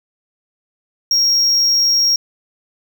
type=tone; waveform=triangle; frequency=5588 Hz; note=F8; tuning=in tune; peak=-10 dBFS; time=1.11-2.16 s; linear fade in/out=2 ms; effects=none